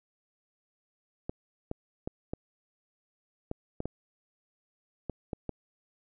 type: clicks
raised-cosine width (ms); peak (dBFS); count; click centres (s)
2; -20; 10; 1.295 / 1.714 / 2.075 / 2.335 / 3.514 / 3.804 / 3.856 / 5.097 / 5.332 / 5.493
effects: none